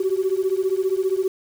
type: beating tone pair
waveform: sine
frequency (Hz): 372.2 / 387.2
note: F#4 / G4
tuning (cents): +10 / -21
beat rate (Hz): 15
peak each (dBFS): -21 / -21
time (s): 0-1.28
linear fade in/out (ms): 5
effects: tanh soft clip ceiling -12 dBFS + 7-bit